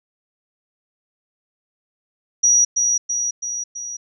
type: tone with echo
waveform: sine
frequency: 5790 Hz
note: F#8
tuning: 38 cents flat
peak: -11 dBFS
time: 2.43-2.65 s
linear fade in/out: 10 ms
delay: 330 ms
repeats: 4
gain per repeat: -4 dB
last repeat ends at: 3.97 s
effects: none